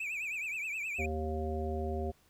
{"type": "tone with vibrato", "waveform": "triangle", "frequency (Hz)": 2464, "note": "D#7", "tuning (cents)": -17, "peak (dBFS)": -33, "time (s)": [0, 1.06], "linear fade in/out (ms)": 5, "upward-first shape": "triangle", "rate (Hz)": 9.5, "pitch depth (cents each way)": 160}
{"type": "harmonic tone", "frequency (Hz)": 78, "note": "D#2", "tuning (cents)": 5, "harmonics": [1, 3, 5, 7, 9], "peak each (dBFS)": [-35, -41, -38, -43, -41], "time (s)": [0.98, 2.12], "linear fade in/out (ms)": 20}
{"effects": ["pink hiss -67 dBFS RMS until 2.29 s"]}